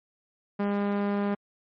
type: tone with low-pass filter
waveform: sawtooth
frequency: 202.5 Hz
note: G#3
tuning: 43 cents flat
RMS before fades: -27 dBFS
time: 0.59-1.35 s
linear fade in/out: 10 ms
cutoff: 1600 Hz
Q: 0.72
effects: MP3 32 kbps